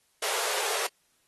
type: high-pass noise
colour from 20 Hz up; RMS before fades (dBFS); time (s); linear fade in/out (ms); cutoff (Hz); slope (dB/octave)
pink; -30; 0.22-0.87; 5; 400; 96
effects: white hiss -69 dBFS RMS until 1.27 s + AAC 32 kbps